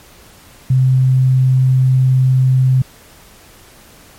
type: tone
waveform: sine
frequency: 129.9 Hz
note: C3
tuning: 12 cents flat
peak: -8 dBFS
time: 0.7-2.82 s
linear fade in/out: 5 ms
effects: pink hiss -43 dBFS RMS until 4.18 s + MP3 64 kbps